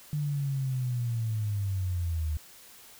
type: linear sweep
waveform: sine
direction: down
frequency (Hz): 150.3 to 74.7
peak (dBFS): -27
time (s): 0.13-2.37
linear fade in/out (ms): 0
effects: white hiss -52 dBFS RMS until 2.99 s